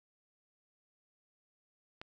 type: click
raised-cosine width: 0.3 ms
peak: -28 dBFS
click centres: 2.015 s
effects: none